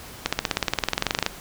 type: accelerating click train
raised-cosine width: 0.2 ms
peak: -3 dBFS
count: 21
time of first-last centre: 0.26-1.264 s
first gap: 66 ms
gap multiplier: 0.97
effects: pink hiss -41 dBFS RMS until 1.4 s